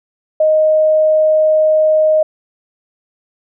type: tone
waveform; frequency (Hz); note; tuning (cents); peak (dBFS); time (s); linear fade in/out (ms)
sine; 622.3; D#5; 0; -8; 0.4-2.23; 5
effects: none